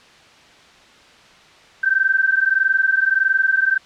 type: tone pair together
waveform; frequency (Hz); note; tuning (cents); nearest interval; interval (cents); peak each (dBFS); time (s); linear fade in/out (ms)
sine; 1546.4 / 1568; G6 / G6; -24 / 0; unison; 24; -17; 1.83-3.78; 10
effects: white hiss -47 dBFS RMS until 3.85 s + low-pass 4000 Hz 12 dB/octave